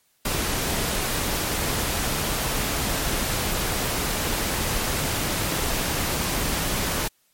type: noise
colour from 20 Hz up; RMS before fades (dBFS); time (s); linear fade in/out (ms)
pink; -25; 0.25-7.08; 5
effects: white hiss -65 dBFS RMS until 7.33 s + MP3 64 kbps